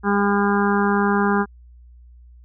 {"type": "harmonic tone", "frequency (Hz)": 201.9, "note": "G#3", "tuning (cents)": -49, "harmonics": [1, 2, 4, 5, 6, 7, 8], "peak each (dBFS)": [-19, -22, -25, -26, -27, -27, -28], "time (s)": [0.03, 1.46], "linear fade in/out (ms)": 50, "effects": ["added 60 Hz sine -43 dBFS peak until 2.44 s"]}